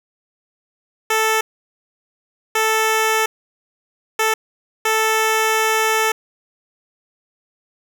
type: tone bursts at uneven times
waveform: 10% pulse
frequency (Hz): 440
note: A4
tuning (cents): 0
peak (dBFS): -7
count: 4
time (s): 1.1-1.41 / 2.55-3.26 / 4.19-4.34 / 4.85-6.12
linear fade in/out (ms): 5
effects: none